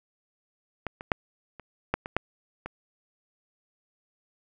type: clicks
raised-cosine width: 0.5 ms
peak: -16 / -23 / -7 / -28 / -9 / -20 / -8 / -20 dBFS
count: 8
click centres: 0.867 / 1.009 / 1.118 / 1.597 / 1.94 / 2.059 / 2.166 / 2.66 s
effects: none